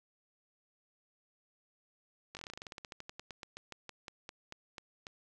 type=slowing click train; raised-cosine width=0.2 ms; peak=-27 dBFS; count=28; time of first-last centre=2.35-5.068 s; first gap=19 ms; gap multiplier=1.11; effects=none